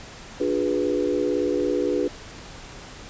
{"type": "chord", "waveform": "sine", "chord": "D diminished seventh", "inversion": "none", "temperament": "equal with one note detuned", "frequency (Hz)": [293.7, 357.6, 415.3, 493.9], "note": ["D4", "F4", "Ab4", "Cb5"], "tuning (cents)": [0, 41, 0, 0], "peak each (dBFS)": -26, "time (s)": [0.4, 2.08], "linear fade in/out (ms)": 5, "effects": ["pink hiss -41 dBFS RMS until 3.09 s", "resampled to 16000 Hz"]}